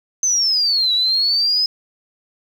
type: exponential two-way sweep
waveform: sine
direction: down then up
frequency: 6250 to 3880 to 5110 Hz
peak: -14 dBFS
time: 0.23-1.66 s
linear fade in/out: 2 ms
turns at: 0.93 s
effects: 7-bit